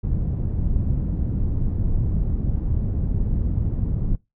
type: low-pass noise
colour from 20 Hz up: pink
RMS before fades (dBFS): -22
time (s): 0.03-4.16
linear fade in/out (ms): 10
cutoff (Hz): 160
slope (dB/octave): 12
effects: noise-tail reverb RT60 0.2 s tail -21 dB re dry